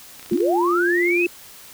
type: clicks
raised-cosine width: 0.2 ms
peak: -23 dBFS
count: 7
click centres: 0.196 / 0.228 / 0.261 / 0.298 / 0.333 / 0.375 / 0.406 s
type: tone with vibrato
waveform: sine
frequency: 349.2 Hz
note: F4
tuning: in tune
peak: -18 dBFS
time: 0.31-1.27 s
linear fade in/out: 5 ms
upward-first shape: square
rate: 16 Hz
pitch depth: 8 cents each way
type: linear sweep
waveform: sine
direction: up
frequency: 185 to 2627 Hz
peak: -19 dBFS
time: 0.32-1.26 s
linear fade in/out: 2 ms
effects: white hiss -43 dBFS RMS until 1.73 s